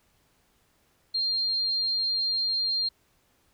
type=tone; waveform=sine; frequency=4198 Hz; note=C8; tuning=5 cents sharp; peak=-24 dBFS; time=1.14-2.89 s; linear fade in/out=10 ms; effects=pink hiss -67 dBFS RMS until 3.53 s